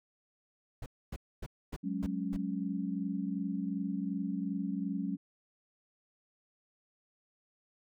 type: noise bursts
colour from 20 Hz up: brown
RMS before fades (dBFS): -39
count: 6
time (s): 0.82-2.366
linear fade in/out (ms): 5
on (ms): 41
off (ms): 260
type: chord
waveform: sine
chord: F# suspended second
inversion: none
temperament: equal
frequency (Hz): 185 / 207.7 / 277.2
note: F#3 / G#3 / C#4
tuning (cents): 0 / 0 / 0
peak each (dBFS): -36 / -37 / -37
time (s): 1.83-5.17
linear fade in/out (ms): 20
effects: none